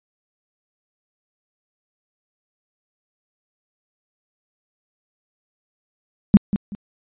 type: tone with echo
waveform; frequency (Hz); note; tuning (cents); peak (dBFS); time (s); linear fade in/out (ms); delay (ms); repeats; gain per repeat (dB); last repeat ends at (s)
sine; 202.9; G#3; -40; -4; 6.34-6.37; 0; 190; 2; -12; 6.75
effects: resampled to 8000 Hz